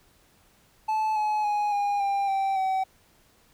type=tone with pitch steps; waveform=triangle; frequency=869 / 850.1 / 831.7 / 813.6 / 796 / 778.7 / 761.8 Hz; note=A5 / G#5 / G#5 / G#5 / G5 / G5 / G5; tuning=-22 / +40 / +2 / -36 / +26 / -12 / -50 cents; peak=-21 dBFS; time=0.88-2.84 s; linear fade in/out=10 ms; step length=280 ms; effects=pink hiss -61 dBFS RMS until 3.53 s

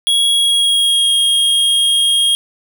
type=tone with pitch glide; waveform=square; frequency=3322 to 3254 Hz; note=G#7 to G#7; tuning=0 to -36 cents; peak=-11 dBFS; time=0.07-2.35 s; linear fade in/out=0 ms; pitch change=-36 cents; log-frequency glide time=0.3-1.14 s; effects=none

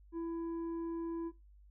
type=tone with tanh clipping; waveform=sine; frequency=333.1 Hz; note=E4; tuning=18 cents sharp; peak=-37 dBFS; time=0.12-1.32 s; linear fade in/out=50 ms; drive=5 dB; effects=noise-tail reverb RT60 0.2 s tail -18 dB re dry + added 50 Hz sine -57 dBFS peak until 1.7 s

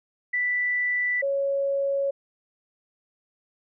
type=tone pair in turn; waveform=sine; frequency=1975.5 / 554.4 Hz; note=B6 / C#5; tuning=0 / 0 cents; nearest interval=octave + minor seventh; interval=2200 cents; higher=first; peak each=-22 dBFS; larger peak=neither; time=0.33-1.22 / 1.22-2.11 s; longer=neither; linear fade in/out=10 ms; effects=none

